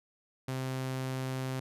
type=tone; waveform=sawtooth; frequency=130.81 Hz; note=C3; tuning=in tune; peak=-29 dBFS; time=0.48-1.6 s; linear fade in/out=5 ms; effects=resampled to 32000 Hz